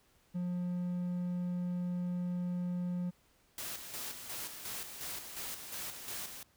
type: tone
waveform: triangle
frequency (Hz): 177.8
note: F3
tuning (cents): +31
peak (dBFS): -31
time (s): 0.34-3.11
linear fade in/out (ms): 20
type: noise with tremolo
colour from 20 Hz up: white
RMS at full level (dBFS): -41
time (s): 3.58-6.43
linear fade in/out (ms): 2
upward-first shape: square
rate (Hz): 2.8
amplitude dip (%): 50
effects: pink hiss -69 dBFS RMS until 6.56 s